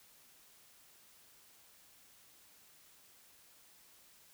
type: silence
effects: white hiss -63 dBFS RMS until 4.33 s